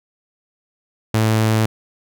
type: tone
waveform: sawtooth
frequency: 110 Hz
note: A2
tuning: in tune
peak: -10 dBFS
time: 1.14-1.66 s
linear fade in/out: 5 ms
effects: none